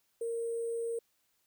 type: tone with sample-and-hold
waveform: sine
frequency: 463.3 Hz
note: A#4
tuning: 11 cents flat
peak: -32 dBFS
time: 0.21-0.99 s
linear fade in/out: 5 ms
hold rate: 8820 Hz
effects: white hiss -75 dBFS RMS until 1.46 s